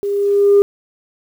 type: tone with level ramp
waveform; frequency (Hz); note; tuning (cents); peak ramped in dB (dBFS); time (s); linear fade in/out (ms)
sine; 403.5; G#4; -50; -17 to -4; 0.03-0.62; 0
effects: tanh soft clip ceiling -3 dBFS + 7-bit